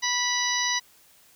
harmonic tone, 982 Hz, B5, 10 cents flat, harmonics 1 / 2 / 3 / 4 / 5 / 6, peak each -31 / -28 / -34 / -30 / -32 / -29 dBFS, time 0.02-0.8 s, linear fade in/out 20 ms, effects white hiss -57 dBFS RMS until 1.35 s

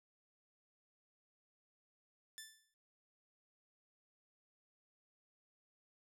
10% pulse tone with exponential decay, 1760 Hz, A6, in tune, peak -37 dBFS, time 2.38-2.74 s, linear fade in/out 0 ms, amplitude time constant 77 ms, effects none

